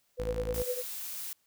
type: tone with tremolo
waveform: sine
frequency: 497.1 Hz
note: B4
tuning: 11 cents sharp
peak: -27 dBFS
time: 0.17-0.83 s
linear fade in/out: 50 ms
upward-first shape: triangle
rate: 9.8 Hz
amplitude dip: 95%
type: tone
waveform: sawtooth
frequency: 55 Hz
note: A1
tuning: in tune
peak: -31 dBFS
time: 0.19-0.63 s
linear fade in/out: 10 ms
type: noise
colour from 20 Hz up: blue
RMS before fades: -39 dBFS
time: 0.54-1.33 s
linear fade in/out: 2 ms
effects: white hiss -72 dBFS RMS until 1.46 s